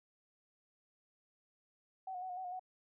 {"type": "tone with pitch steps", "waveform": "sine", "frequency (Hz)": [758, 724, 748, 720, 751, 718, 742], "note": ["F#5", "F#5", "F#5", "F#5", "F#5", "F5", "F#5"], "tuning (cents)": [42, -38, 19, -47, 26, 48, 5], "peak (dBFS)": -40, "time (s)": [2.07, 2.595], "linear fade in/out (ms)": 5, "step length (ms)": 75, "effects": []}